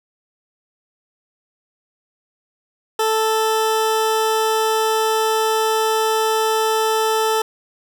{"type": "tone", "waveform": "20% pulse", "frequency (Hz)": 440, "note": "A4", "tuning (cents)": 0, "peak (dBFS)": -11, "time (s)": [2.99, 7.42], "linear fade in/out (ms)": 5, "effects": []}